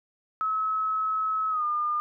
sine tone with pitch glide, 1289 to 1209.6 Hz, E6 to D#6, -39 to -49 cents, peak -24 dBFS, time 0.41-2 s, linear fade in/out 0 ms, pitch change -110 cents, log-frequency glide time 1.5-1.64 s, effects none

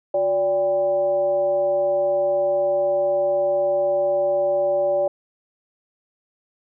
sine tone with frequency modulation, 578 Hz, D5, 28 cents flat, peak -17 dBFS, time 0.14-5.08 s, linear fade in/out 5 ms, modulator 216 Hz, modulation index 0.51, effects none

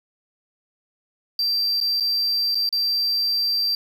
triangle tone with dropouts, 4699 Hz, D8, in tune, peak -18 dBFS, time 1.39-3.75 s, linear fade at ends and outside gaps 2 ms, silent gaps 1.803-1.811 / 2-2.006 / 2.547-2.553 / 2.691-2.726 s, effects 8-bit

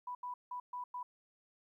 sine tone bursts at uneven times, 987.8 Hz, B5, in tune, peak -39 dBFS, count 5, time 0.07-0.15 / 0.23-0.34 / 0.51-0.6 / 0.73-0.84 / 0.94-1.03 s, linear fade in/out 5 ms, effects 13-bit

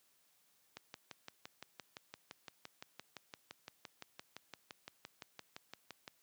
click train, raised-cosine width 0.2 ms, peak -29 dBFS, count 32, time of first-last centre 0.77-6.078 s, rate 5.84 Hz, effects white hiss -73 dBFS RMS until 6.22 s + high-pass 100 Hz 12 dB/octave

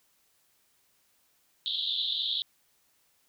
pink band-pass noise, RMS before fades -31 dBFS, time 1.66-2.42 s, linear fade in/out 0 ms, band 3300 to 4000 Hz, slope 96 dB/octave, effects white hiss -69 dBFS RMS until 3.28 s

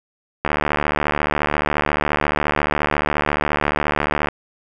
click train, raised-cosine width 0.5 ms, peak -3 dBFS, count 286, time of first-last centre 0.45-4.286 s, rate 74.3 Hz, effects none

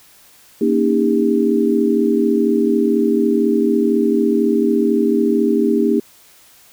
sine chord, Eb dominant seventh, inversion second, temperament equal with one note detuned, 233.1 / 277.2 / 311.1 / 401.4 Hz, Bb3 / Db4 / Eb4 / G4, 0 / 0 / 0 / +41 cents, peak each -17 / -21 / -18 / -17 dBFS, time 0.61-6 s, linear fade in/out 5 ms, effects white hiss -48 dBFS RMS until 6.72 s

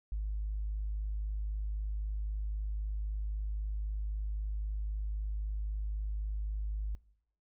sine tone, 51.91 Hz, G#1, in tune, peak -31 dBFS, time 0.12-6.95 s, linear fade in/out 0 ms, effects noise-tail reverb RT60 0.7 s tail -22 dB re dry + tanh soft clip ceiling -28 dBFS

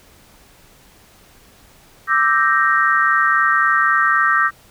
sine chord, E half-diminished seventh, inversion third, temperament equal, 1174.7 / 1318.5 / 1568 / 1864.7 Hz, D6 / E6 / G6 / Bb6, 0 / 0 / 0 / 0 cents, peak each -18 dBFS, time 2.07-4.51 s, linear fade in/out 50 ms, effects pink hiss -49 dBFS RMS until 4.7 s

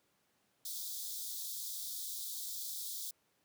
white high-pass noise, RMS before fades -42 dBFS, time 0.65-3.11 s, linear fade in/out 5 ms, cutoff 3400 Hz, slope 96 dB/octave, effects pink hiss -75 dBFS RMS until 3.44 s + high-pass 150 Hz 12 dB/octave

